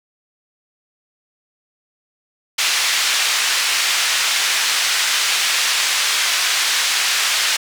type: band-pass noise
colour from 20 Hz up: pink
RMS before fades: -18 dBFS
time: 2.58-7.57 s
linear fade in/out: 10 ms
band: 1900 to 7100 Hz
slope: 12 dB/octave
effects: none